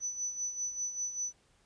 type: tone with tremolo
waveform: sine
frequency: 5980 Hz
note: F#8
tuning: 17 cents sharp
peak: -31 dBFS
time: 0-1.33 s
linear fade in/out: 50 ms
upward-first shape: sine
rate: 5.1 Hz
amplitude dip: 65%
effects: pink hiss -68 dBFS RMS until 1.65 s + resampled to 22050 Hz

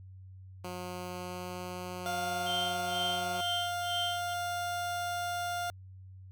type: tone with pitch glide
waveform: 10% pulse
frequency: 180 to 181.36 Hz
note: F#3 to F#3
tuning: -47 to -34 cents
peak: -30 dBFS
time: 0.64-3.41 s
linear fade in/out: 5 ms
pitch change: +13 cents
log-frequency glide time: 0.99-2.66 s
type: tone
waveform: 30% pulse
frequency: 702 Hz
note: F5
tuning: 9 cents sharp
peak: -30 dBFS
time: 2.06-5.7 s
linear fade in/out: 0 ms
type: tone with tremolo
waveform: sine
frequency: 3144 Hz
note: G7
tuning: 4 cents sharp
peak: -31 dBFS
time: 2.46-4.34 s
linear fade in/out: 10 ms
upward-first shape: sine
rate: 2.1 Hz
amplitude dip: 100%
effects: added 94 Hz sine -47 dBFS peak until 6.31 s

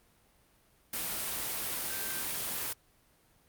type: tone in noise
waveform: sine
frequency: 1561 Hz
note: G6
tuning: 8 cents flat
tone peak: -43 dBFS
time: 1.9-2.22 s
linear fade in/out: 5 ms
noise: white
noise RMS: -35 dBFS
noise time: 0.93-2.73 s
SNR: -11 dB
effects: pink hiss -66 dBFS RMS until 3.48 s + Opus 32 kbps

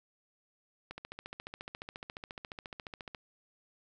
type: click train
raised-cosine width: 0.3 ms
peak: -26 dBFS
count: 33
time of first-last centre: 0.91-3.148 s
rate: 14.3 Hz
effects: none

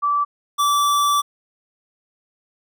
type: tone pair in turn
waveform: sine / square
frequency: 1160 / 1160 Hz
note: D6 / D6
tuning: -22 / -22 cents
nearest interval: unison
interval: 0 cents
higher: neither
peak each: -16 dBFS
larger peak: neither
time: 0.02-0.25 / 0.58-1.22 s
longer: second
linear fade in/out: 20 ms
effects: none

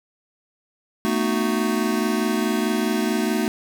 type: chord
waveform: square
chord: B dominant seventh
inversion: third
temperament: just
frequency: 222.2 / 246.9 / 308.7 / 370.4 Hz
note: A3 / B3 / D#4 / F#4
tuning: +17 / 0 / -14 / +2 cents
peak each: -24 / -28 / -27 / -27 dBFS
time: 1.05-3.48 s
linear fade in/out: 0 ms
effects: none

